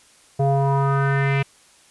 square tone with low-pass filter sweep, 138.1 Hz, C#3, 6 cents flat, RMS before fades -19 dBFS, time 0.39-1.43 s, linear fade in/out 10 ms, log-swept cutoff 610 to 2500 Hz, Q 4.2, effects white hiss -53 dBFS RMS until 1.9 s + resampled to 24000 Hz

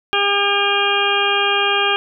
harmonic tone, 402.9 Hz, G4, 48 cents sharp, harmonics 1 / 2 / 3 / 4 / 6 / 7 / 8, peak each -22 / -22 / -22 / -22 / -22 / -22 / -22 dBFS, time 0.13-1.96 s, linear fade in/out 0 ms, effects none

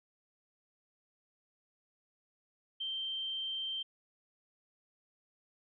sine tone, 3136 Hz, G7, in tune, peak -35 dBFS, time 2.8-3.83 s, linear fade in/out 10 ms, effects none

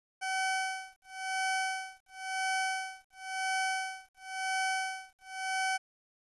20% pulse tone with tremolo, 759 Hz, F#5, 44 cents sharp, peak -24 dBFS, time 0.21-5.78 s, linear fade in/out 20 ms, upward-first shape sine, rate 0.96 Hz, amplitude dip 100%, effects resampled to 24000 Hz + 11-bit

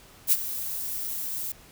violet noise with ADSR envelope, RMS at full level -18 dBFS, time 0.27-1.52 s, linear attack 50 ms, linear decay 38 ms, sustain -14 dB, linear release 3 ms, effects pink hiss -52 dBFS RMS until 1.71 s

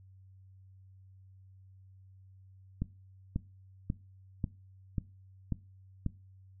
click train, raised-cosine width 5 ms, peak -19 dBFS, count 7, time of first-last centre 2.82-6.063 s, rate 1.85 Hz, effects noise-tail reverb RT60 0.3 s tail -20 dB re dry + added 95 Hz sine -54 dBFS peak until 6.6 s

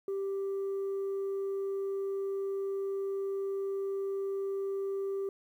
sine tone, 392 Hz, G4, in tune, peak -29 dBFS, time 0.08-5.29 s, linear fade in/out 2 ms, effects tanh soft clip ceiling -30 dBFS + 11-bit

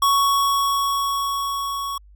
square tone with level ramp, 1114 Hz, C#6, 8 cents sharp, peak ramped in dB -15 to -26 dBFS, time 0.02-1.98 s, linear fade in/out 5 ms, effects added 50 Hz sine -45 dBFS peak until 2.15 s

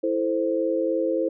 sine chord, A minor, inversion second, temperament equal, 329.6 / 440 / 523.3 Hz, E4 / A4 / C5, 0 / 0 / 0 cents, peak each -25 / -28 / -24 dBFS, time 0.03-1.29 s, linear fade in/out 10 ms, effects none

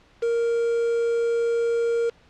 triangle tone with quantisation, 466.2 Hz, A#4, in tune, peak -18 dBFS, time 0.22-2.1 s, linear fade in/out 10 ms, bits 6, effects pink hiss -56 dBFS RMS until 2.29 s + low-pass 4000 Hz 12 dB/octave

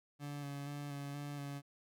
30% pulse tone with vibrato, 143 Hz, D3, 46 cents flat, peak -39 dBFS, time 0.19-1.62 s, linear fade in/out 50 ms, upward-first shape square, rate 2.1 Hz, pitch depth 18 cents each way, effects none

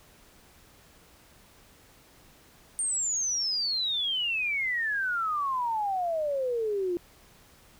sine exponential sweep, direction down, 8890 to 342 Hz, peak -26 dBFS, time 2.79-6.97 s, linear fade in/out 0 ms, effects pink hiss -57 dBFS RMS until 7.79 s

